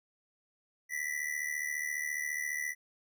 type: ring-modulated tone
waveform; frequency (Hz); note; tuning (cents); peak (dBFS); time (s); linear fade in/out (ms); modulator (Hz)
square; 1975.5; B6; 0; -31; 0.89-2.75; 50; 37.3
effects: none